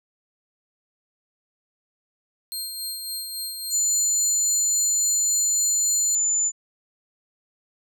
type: tone with tremolo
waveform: 20% pulse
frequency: 4200 Hz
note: C8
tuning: 6 cents sharp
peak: -22 dBFS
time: 2.52-6.15 s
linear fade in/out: 0 ms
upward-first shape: sine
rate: 3.6 Hz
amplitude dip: 40%
type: tone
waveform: sine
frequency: 7040 Hz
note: A8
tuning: in tune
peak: -19 dBFS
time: 3.7-6.52 s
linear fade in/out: 50 ms
effects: none

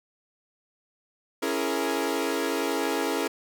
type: chord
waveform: sawtooth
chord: A# half-diminished seventh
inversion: first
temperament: equal with one note detuned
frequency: 277.2 / 333.7 / 415.3 / 466.2 Hz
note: C#4 / E4 / G#4 / A#4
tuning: 0 / +21 / 0 / 0 cents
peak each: -27 dBFS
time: 1.42-3.28 s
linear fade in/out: 10 ms
effects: none

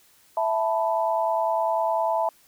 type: chord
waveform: sine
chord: E suspended fourth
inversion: none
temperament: just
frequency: 659.3 / 879 / 988.9 Hz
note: E5 / A5 / B5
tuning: 0 / -2 / +2 cents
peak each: -24 / -25 / -28 dBFS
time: 0.37-2.29 s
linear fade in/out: 2 ms
effects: white hiss -58 dBFS RMS until 2.47 s

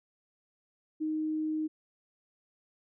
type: tone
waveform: sine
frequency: 311.1 Hz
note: D#4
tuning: in tune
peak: -29 dBFS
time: 1-1.68 s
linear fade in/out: 20 ms
effects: none

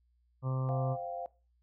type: harmonic tone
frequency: 130.7 Hz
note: C3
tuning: 1 cent flat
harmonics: 1 / 2 / 3 / 4 / 5 / 6 / 7 / 8 / 9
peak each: -30 / -45 / -49 / -44 / -51 / -53 / -51 / -49 / -47 dBFS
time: 0.42-0.97 s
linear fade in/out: 50 ms
type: chord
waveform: sine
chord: C suspended fourth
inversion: none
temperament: just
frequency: 523.3 / 697.7 / 784.9 Hz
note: C5 / F5 / G5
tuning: 0 / -2 / +2 cents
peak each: -42 / -38 / -44 dBFS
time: 0.69-1.26 s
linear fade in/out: 0 ms
effects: noise-tail reverb RT60 0.3 s tail -19 dB re dry + added 60 Hz sine -68 dBFS peak until 1.62 s

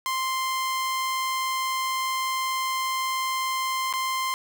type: tone with dropouts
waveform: sawtooth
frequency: 1046.5 Hz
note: C6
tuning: in tune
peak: -21 dBFS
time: 0.06-4.34 s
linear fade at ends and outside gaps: 0 ms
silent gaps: 3.927-3.937 s
effects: none

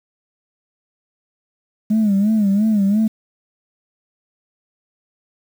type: tone with vibrato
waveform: sine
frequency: 207.7 Hz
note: G#3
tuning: in tune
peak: -11 dBFS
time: 1.9-3.08 s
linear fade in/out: 10 ms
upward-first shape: sine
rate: 2.9 Hz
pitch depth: 110 cents each way
effects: tanh soft clip ceiling -10 dBFS + 7-bit

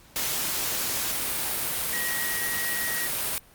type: tone in noise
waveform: sine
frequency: 1900 Hz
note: A#6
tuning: 33 cents sharp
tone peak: -30 dBFS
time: 1.93-3.07 s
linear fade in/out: 0 ms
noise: white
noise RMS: -28 dBFS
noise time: 0.16-3.38 s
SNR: -5 dB
effects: pink hiss -54 dBFS RMS until 3.54 s + Opus 48 kbps

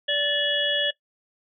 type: harmonic tone with a mistuned harmonic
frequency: 582 Hz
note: D5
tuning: 16 cents flat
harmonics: 1 / 3 / 5 / 6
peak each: -28 / -27 / -28 / -25 dBFS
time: 0.08-0.91 s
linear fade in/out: 10 ms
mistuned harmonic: 6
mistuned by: -68 cents
effects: noise-tail reverb RT60 0.1 s tail -18 dB re dry

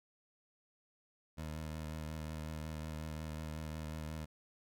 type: tone with vibrato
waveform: 20% pulse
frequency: 78 Hz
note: D#2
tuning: 5 cents sharp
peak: -36 dBFS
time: 1.37-4.26 s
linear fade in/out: 20 ms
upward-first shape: triangle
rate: 5.5 Hz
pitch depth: 33 cents each way
effects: none

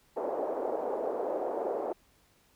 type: band-pass noise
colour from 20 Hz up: white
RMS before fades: -33 dBFS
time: 0.16-1.93 s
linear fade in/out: 10 ms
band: 380 to 650 Hz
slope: 24 dB/octave
effects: pink hiss -66 dBFS RMS until 2.55 s

